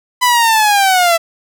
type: linear sweep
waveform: sawtooth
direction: down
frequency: 1004 to 659 Hz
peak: -5 dBFS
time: 0.21-1.18 s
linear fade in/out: 20 ms
effects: none